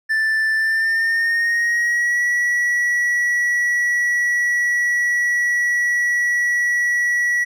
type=tone with pitch glide; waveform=triangle; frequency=1765 to 1935.9 Hz; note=A6 to B6; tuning=+5 to -35 cents; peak=-14 dBFS; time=0.09-7.45 s; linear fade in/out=20 ms; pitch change=+160 cents; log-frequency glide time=0.55-2.21 s; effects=none